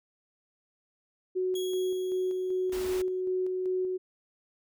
sine tone with tremolo, 370 Hz, F#4, in tune, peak -26 dBFS, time 1.35-3.98 s, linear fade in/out 20 ms, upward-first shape square, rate 2.6 Hz, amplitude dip 25%
sawtooth tone with exponential decay, 3322 Hz, G#7, in tune, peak -34 dBFS, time 1.55-3.21 s, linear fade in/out 5 ms, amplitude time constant 360 ms
pink band-stop noise, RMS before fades -41 dBFS, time 2.72-3.02 s, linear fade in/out 5 ms, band 100 to 200 Hz, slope 96 dB/octave
effects none

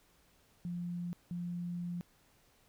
sine tone bursts at uneven times, 174.61 Hz, F3, in tune, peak -36 dBFS, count 2, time 0.65-1.13 / 1.31-2.01 s, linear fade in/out 0 ms, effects pink hiss -68 dBFS RMS until 2.68 s

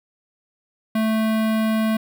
square tone with notch filter, 220 Hz, A3, in tune, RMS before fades -20 dBFS, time 0.95-1.97 s, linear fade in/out 5 ms, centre 6300 Hz, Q 0.87, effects none

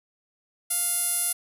sawtooth tone with band-pass filter, 698.5 Hz, F5, in tune, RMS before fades -26 dBFS, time 0.7-1.33 s, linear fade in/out 10 ms, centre 11000 Hz, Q 5.3, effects none

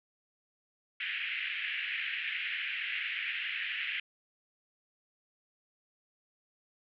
white band-pass noise, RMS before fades -36 dBFS, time 1-4 s, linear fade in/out 5 ms, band 1700 to 2900 Hz, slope 48 dB/octave, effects none

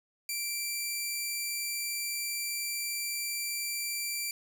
10% pulse tone, 2349 Hz, D7, in tune, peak -23 dBFS, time 0.29-4.31 s, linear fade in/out 2 ms, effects none

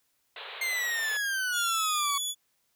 white band-pass noise, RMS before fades -42 dBFS, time 0.36-1.17 s, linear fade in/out 2 ms, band 410 to 4000 Hz, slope 96 dB/octave
40% pulse exponential sweep, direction down, 2126 to 1114 Hz, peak -27 dBFS, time 0.61-2.18 s, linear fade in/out 5 ms
20% pulse tone, 3418 Hz, G#7, 49 cents sharp, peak -24 dBFS, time 1.52-2.35 s, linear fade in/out 50 ms
effects white hiss -73 dBFS RMS until 2.75 s

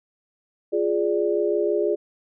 sine chord, D diminished, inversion first, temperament equal, 349.2 / 415.3 / 587.3 Hz, F4 / Ab4 / D5, 0 / 0 / 0 cents, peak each -24 / -22 / -26 dBFS, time 0.72-1.96 s, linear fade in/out 20 ms, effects none

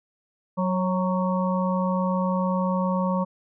harmonic tone with a mistuned harmonic, 185.4 Hz, F#3, 4 cents sharp, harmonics 1 / 3 / 5 / 6, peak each -23 / -28 / -30 / -31 dBFS, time 0.57-3.25 s, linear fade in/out 20 ms, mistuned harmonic 3, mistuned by -27 cents, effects none

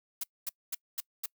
blue noise bursts, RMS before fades -34 dBFS, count 5, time 0.21-1.26 s, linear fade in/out 5 ms, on 26 ms, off 230 ms, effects noise-tail reverb RT60 0.1 s tail -25 dB re dry

